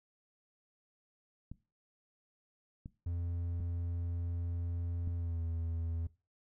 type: clicks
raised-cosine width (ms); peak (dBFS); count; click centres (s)
5; -32; 4; 1.516 / 2.859 / 3.604 / 5.075
type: tone with pitch glide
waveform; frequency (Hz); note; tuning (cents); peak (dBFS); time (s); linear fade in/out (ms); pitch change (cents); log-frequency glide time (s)
triangle; 86 to 83.02; F2 to E2; -26 to +13; -32; 3.06-6.07; 5; -61; 5.16-5.41
effects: noise-tail reverb RT60 0.3 s tail -19 dB re dry